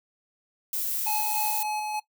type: noise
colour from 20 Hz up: violet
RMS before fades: -29 dBFS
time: 0.73-1.63 s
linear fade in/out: 2 ms
type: tone with tremolo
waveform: square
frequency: 850 Hz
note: G#5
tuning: 40 cents sharp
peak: -28 dBFS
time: 1.06-2 s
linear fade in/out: 10 ms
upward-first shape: square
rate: 3.4 Hz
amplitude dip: 25%
effects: noise-tail reverb RT60 0.1 s tail -18 dB re dry